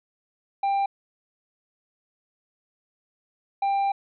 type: tone pair in turn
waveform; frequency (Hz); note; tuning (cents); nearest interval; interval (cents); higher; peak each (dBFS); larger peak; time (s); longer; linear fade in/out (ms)
triangle; 792 / 792; G5 / G5; +18 / +18; unison; 0; neither; -19 / -19; neither; 0.63-0.86 / 3.62-3.92; second; 5
effects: resampled to 11025 Hz